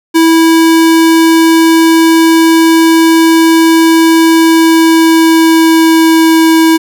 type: tone with pitch glide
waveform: square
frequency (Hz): 327 to 324.2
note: E4 to E4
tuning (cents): -14 to -29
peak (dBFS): -4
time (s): 0.14-6.78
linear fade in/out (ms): 20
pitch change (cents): -15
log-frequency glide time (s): 4.35-6.49
effects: none